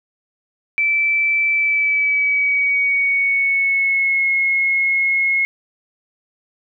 sine tone with pitch glide, 2324 to 2168 Hz, D7 to C#7, -19 to -39 cents, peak -14 dBFS, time 0.78-5.45 s, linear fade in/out 0 ms, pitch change -120 cents, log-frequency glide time 1.51-4.29 s, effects none

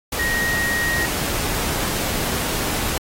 sine tone in noise, 1881 Hz, A#6, 15 cents sharp, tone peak -20 dBFS, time 0.19-1.06 s, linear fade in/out 5 ms, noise pink, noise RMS -24 dBFS, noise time 0.12-2.98 s, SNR +1 dB, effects AAC 48 kbps

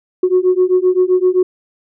sine beating tone pair, 362.9 / 370.6 Hz, F#4 / F#4, -34 / +3 cents, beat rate 7.7 Hz, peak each -12 dBFS, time 0.23-1.43 s, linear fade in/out 5 ms, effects tanh soft clip ceiling -4 dBFS

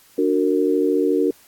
sine chord, D augmented, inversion none, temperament just, 293.7 / 367.1 / 458.9 Hz, D4 / F#4 / A#4, 0 / -14 / -27 cents, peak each -20 dBFS, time 0.18-1.31 s, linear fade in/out 5 ms, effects white hiss -52 dBFS RMS until 1.47 s + AAC 64 kbps

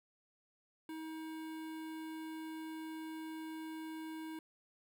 square tone with notch filter, 317.9 Hz, D#4, 37 cents sharp, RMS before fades -45 dBFS, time 0.89-4.39 s, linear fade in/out 2 ms, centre 5900 Hz, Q 1.1, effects none

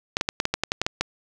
clicks, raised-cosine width 0.2 ms, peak -5 dBFS, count 11, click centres 0.169 / 0.211 / 0.289 / 0.401 / 0.454 / 0.54 / 0.636 / 0.719 / 0.816 / 0.865 / 1.01 s, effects none

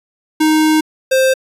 square tone pair in turn, 311.1 / 524.9 Hz, D#4 / C5, 0 / +5 cents, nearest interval major sixth, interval 905 cents, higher second, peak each -10 / -10 dBFS, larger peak neither, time 0.4-0.81 / 1.11-1.34 s, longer first, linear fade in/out 10 ms, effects resampled to 32000 Hz

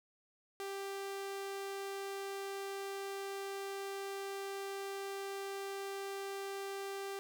sawtooth tone, 393.5 Hz, G4, 7 cents sharp, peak -36 dBFS, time 0.6-7.19 s, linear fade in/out 0 ms, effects none

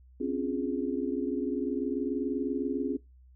sine chord, Db major seventh, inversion third, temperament equal with one note detuned, 261.6 / 281.9 / 349.2 / 415.3 Hz, C4 / Db4 / F4 / Ab4, 0 / +29 / 0 / 0 cents, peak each -32 / -33 / -35 / -35 dBFS, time 0.2-2.97 s, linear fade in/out 10 ms, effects noise-tail reverb RT60 0.2 s tail -20 dB re dry + added 63 Hz sine -53 dBFS peak until 3.35 s

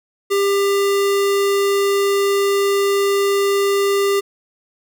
square tone, 398.4 Hz, G4, 28 cents sharp, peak -15 dBFS, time 0.3-4.21 s, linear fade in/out 20 ms, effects none

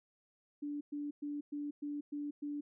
sine tone bursts, 291.5 Hz, D4, 13 cents flat, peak -37 dBFS, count 7, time 0.62-2.61 s, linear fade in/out 10 ms, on 190 ms, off 110 ms, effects none

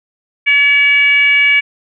sine tone with frequency modulation, 2276 Hz, C#7, 45 cents sharp, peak -7 dBFS, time 0.46-1.61 s, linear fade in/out 20 ms, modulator 568 Hz, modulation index 0.56, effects none

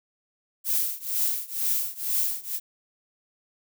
violet noise with tremolo, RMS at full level -23 dBFS, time 0.64-2.6 s, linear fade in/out 50 ms, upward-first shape triangle, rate 2.1 Hz, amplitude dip 95%, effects none

